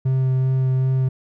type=tone with vibrato; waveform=triangle; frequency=130.81 Hz; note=C3; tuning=in tune; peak=-14 dBFS; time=0.05-1.09 s; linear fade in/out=10 ms; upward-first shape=sine; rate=2.6 Hz; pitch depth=10 cents each way; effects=none